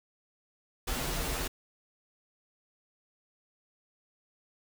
pink noise with comb filter, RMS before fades -33 dBFS, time 0.87-1.48 s, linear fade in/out 10 ms, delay 9.6 ms, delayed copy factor -0.8, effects none

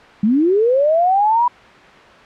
sine linear sweep, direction up, 196 to 987.8 Hz, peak -11 dBFS, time 0.23-1.48 s, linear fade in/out 5 ms, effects white hiss -41 dBFS RMS until 2.25 s + low-pass 2000 Hz 12 dB/octave

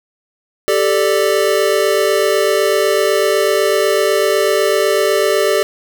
square chord, G suspended second, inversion none, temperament equal with one note detuned, 392 / 440 / 589.7 Hz, G4 / A4 / D5, 0 / 0 / +7 cents, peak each -17 dBFS, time 0.68-5.63 s, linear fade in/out 0 ms, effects none

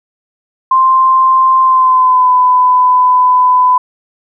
sine tone with pitch glide, 1046.5 to 1003.3 Hz, C6 to B5, 0 to +27 cents, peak -5 dBFS, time 0.71-3.78 s, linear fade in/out 5 ms, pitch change -73 cents, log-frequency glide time 1.61-2.32 s, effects none

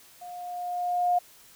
sine tone with level ramp, 712 Hz, F5, 33 cents sharp, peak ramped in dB -39 to -19 dBFS, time 0.21-1.19 s, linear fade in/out 10 ms, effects white hiss -54 dBFS RMS until 1.55 s

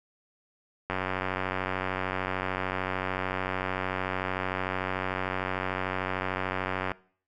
click train, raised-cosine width 0.5 ms, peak -14 dBFS, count 563, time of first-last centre 0.9-6.917 s, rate 93.4 Hz, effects noise-tail reverb RT60 0.5 s tail -21 dB re dry

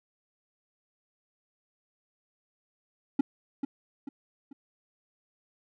triangle tone with echo, 277.2 Hz, C#4, in tune, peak -17 dBFS, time 3.19-3.21 s, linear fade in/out 5 ms, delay 440 ms, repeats 3, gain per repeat -8 dB, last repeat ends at 4.53 s, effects none

